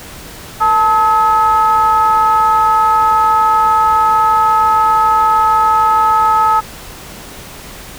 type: ring-modulated tone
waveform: triangle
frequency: 203.3 Hz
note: G#3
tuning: 37 cents flat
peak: -3 dBFS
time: 0.6-6.61 s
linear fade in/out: 20 ms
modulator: 1080 Hz
effects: pink hiss -32 dBFS RMS until 7.98 s